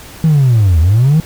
triangle linear two-way sweep, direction down then up, 164.81 to 75.8 to 164.81 Hz, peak -3 dBFS, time 0.24-1.2 s, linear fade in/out 0 ms, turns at 0.8 s, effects tanh soft clip ceiling -2 dBFS + pink hiss -34 dBFS RMS until 1.25 s

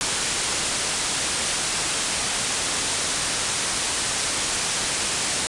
white low-pass noise, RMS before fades -25 dBFS, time 0.01-5.47 s, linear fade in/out 0 ms, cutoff 10000 Hz, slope 96 dB/octave, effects resampled to 24000 Hz

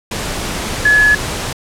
sine tone in noise, 1702 Hz, G#6, 42 cents sharp, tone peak -7 dBFS, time 0.85-1.15 s, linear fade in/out 5 ms, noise pink, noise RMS -21 dBFS, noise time 0.11-1.53 s, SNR +11 dB, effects low-pass 10000 Hz 12 dB/octave

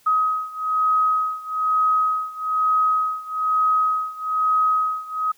sine beating tone pair, 1264 / 1265.1 Hz, D#6 / D#6, +27 / +28 cents, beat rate 1.1 Hz, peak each -20 / -22 dBFS, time 0.06-5.32 s, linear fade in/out 10 ms, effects white hiss -57 dBFS RMS until 5.37 s

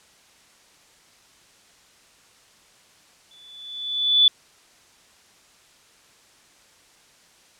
sine tone with exponential growth, 3470 Hz, A7, 25 cents flat, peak -10 dBFS, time 3.31-4.28 s, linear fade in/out 2 ms, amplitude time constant 210 ms, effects white hiss -55 dBFS RMS until 7.59 s + low-pass 8000 Hz 12 dB/octave

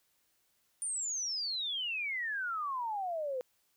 sine exponential sweep, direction down, 9380 to 493.6 Hz, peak -33 dBFS, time 0.82-3.41 s, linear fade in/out 0 ms, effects white hiss -74 dBFS RMS until 3.76 s

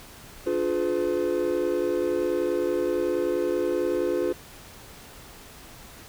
triangle chord, D diminished seventh, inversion none, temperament just, 293.7 / 352.4 / 422.9 / 507.5 Hz, D4 / F4 / Ab4 / Cb5, 0 / +16 / +31 / +47 cents, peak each -30 / -24 / -28 / -26 dBFS, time 0.46-4.33 s, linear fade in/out 10 ms, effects pink hiss -46 dBFS RMS until 6.08 s

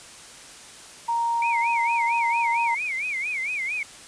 sine tone, 932.3 Hz, A#5, in tune, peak -21 dBFS, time 1.08-2.75 s, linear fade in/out 10 ms
sine tone with vibrato, 2278 Hz, C#7, 47 cents sharp, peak -25 dBFS, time 1.42-3.83 s, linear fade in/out 2 ms, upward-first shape sine, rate 4.4 Hz, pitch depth 180 cents each way
effects white hiss -44 dBFS RMS until 4.07 s + resampled to 22050 Hz

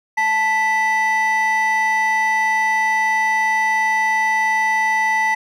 triangle tone pair together, 878.5 / 1975.5 Hz, A5 / B6, -3 / 0 cents, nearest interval octave + major second, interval 1403 cents, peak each -15 dBFS, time 0.17-5.35 s, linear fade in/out 10 ms, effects tanh soft clip ceiling -9 dBFS

